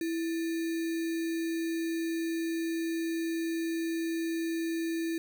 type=tone with sample-and-hold; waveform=sine; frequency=329.6 Hz; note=E4; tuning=in tune; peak=-29 dBFS; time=0.01-5.18 s; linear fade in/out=2 ms; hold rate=2100 Hz; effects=none